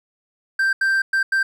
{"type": "tone bursts at uneven times", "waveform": "triangle", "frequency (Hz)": 1570, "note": "G6", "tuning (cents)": 2, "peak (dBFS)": -14, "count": 4, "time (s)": [[0.59, 0.73], [0.81, 1.02], [1.13, 1.23], [1.32, 1.43]], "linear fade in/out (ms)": 5, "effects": []}